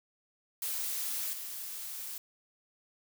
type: noise with level steps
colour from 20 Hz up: blue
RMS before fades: -35 / -41 dBFS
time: 0.62-2.18 s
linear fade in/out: 2 ms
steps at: 1.33 s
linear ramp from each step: 2 ms
effects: none